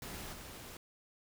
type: noise with level steps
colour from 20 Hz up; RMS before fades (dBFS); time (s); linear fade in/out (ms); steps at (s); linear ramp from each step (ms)
pink; -45 / -49; 0.02-0.77; 2; 0.32; 20
effects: none